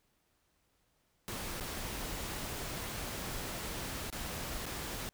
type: noise with dropouts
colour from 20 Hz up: pink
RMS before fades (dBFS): -40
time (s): 1.28-5.09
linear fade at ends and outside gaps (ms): 0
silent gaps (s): 1.6-1.608 / 4.101-4.126 / 4.657-4.664
effects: pink hiss -75 dBFS RMS until 5.13 s